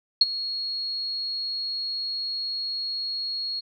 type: tone with ADSR envelope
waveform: sine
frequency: 4309 Hz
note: C#8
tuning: 50 cents flat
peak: -10 dBFS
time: 0.21-3.61 s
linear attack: 5 ms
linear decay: 26 ms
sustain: -17 dB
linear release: 22 ms
effects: none